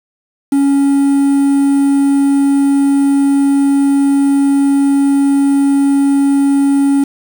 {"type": "tone with quantisation", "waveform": "triangle", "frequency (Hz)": 278.4, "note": "C#4", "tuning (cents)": 8, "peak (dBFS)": -6, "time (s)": [0.52, 7.04], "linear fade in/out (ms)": 5, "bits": 5, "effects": []}